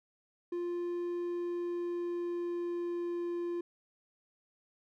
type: tone with pitch glide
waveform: triangle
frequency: 349.2 to 346.6 Hz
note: F4 to F4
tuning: 0 to -13 cents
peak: -31 dBFS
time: 0.52-3.61 s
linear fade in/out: 5 ms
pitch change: -13 cents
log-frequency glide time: 1.21-3.32 s
effects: none